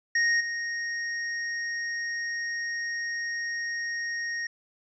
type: tone with level steps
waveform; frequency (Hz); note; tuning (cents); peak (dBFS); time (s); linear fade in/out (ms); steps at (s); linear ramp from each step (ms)
square; 1864.7; A#6; 0; -22 / -30; 0.15-4.47; 5; 0.4; 10
effects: resampled to 16000 Hz